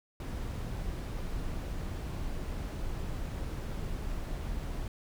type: noise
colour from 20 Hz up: brown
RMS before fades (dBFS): -36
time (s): 0.2-4.88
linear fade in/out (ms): 2
effects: none